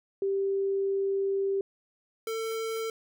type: tone pair in turn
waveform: sine / square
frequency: 392 / 448 Hz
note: G4 / A4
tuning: 0 / +31 cents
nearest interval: major second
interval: 231 cents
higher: second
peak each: -25 / -31 dBFS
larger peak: first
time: 0.22-1.61 / 2.27-2.9 s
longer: first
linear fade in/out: 2 ms
effects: none